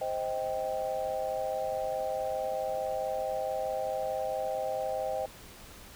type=chord; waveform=sine; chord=C minor; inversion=none; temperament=just; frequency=523.3 / 627.9 / 784.9 Hz; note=C5 / Eb5 / G5; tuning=0 / +16 / +2 cents; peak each=-34 / -34 / -35 dBFS; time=0.01-5.26 s; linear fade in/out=5 ms; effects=pink hiss -50 dBFS RMS until 5.95 s